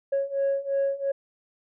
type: beating tone pair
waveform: sine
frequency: 550 / 552.9 Hz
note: C#5 / C#5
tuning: -14 / -5 cents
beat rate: 2.9 Hz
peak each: -26 / -24 dBFS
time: 0.12-1.12 s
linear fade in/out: 10 ms
effects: tanh soft clip ceiling -19 dBFS